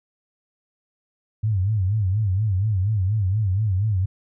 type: tone with vibrato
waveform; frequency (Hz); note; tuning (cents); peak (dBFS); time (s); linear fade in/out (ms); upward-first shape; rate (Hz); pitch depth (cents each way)
sine; 100.6; G2; +45; -18; 1.43-4.06; 10; sine; 4.2; 170
effects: none